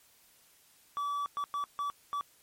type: tone bursts at uneven times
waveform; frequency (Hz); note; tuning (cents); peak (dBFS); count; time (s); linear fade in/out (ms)
triangle; 1150; D6; -37; -29; 5; 0.97-1.26 / 1.37-1.44 / 1.54-1.64 / 1.79-1.9 / 2.13-2.21; 0
effects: white hiss -63 dBFS RMS until 2.42 s + MP3 64 kbps